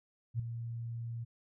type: tone with ADSR envelope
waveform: sine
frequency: 116.54 Hz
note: A#2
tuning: in tune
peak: -28 dBFS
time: 0.34-1.25 s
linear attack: 54 ms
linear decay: 6 ms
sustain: -9 dB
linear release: 19 ms
effects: none